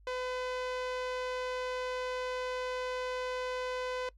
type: tone with low-pass filter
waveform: sawtooth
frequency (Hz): 505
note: B4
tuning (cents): +39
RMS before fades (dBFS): -36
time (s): 0.07-4.09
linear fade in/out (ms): 2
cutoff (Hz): 4500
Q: 0.7
effects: noise-tail reverb RT60 0.1 s tail -22 dB re dry + added 50 Hz sine -56 dBFS peak until 4.17 s